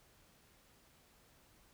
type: silence
effects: pink hiss -67 dBFS RMS until 1.73 s